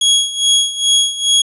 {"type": "tone with tremolo", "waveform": "sawtooth", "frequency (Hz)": 3322, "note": "G#7", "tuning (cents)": 0, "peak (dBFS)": -5, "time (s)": [0.01, 1.42], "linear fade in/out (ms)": 5, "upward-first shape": "sine", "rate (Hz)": 2.4, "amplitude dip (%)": 80, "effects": ["resampled to 24000 Hz"]}